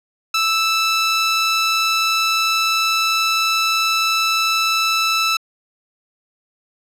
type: tone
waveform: 15% pulse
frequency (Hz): 1318.5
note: E6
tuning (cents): 0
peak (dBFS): -9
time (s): 0.34-5.37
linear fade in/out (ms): 5
effects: low-pass 10000 Hz 12 dB/octave